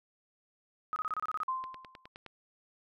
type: tone bursts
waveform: sine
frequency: 1262 Hz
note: D#6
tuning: 24 cents sharp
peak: -31 dBFS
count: 9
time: 0.93-1.433 s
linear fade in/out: 0 ms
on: 31 ms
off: 28 ms
type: tone with exponential decay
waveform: sine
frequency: 1041 Hz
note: C6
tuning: 9 cents flat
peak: -28 dBFS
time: 1.48-2.08 s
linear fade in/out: 5 ms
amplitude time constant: 130 ms
type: click train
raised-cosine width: 0.3 ms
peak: -30 dBFS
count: 7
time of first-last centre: 1.64-2.263 s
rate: 9.63 Hz
effects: none